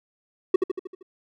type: tone with echo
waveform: triangle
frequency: 373.8 Hz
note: F#4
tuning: 18 cents sharp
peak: -10 dBFS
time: 0.54-0.56 s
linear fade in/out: 5 ms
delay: 78 ms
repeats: 6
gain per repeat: -5 dB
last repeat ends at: 1.028 s
effects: none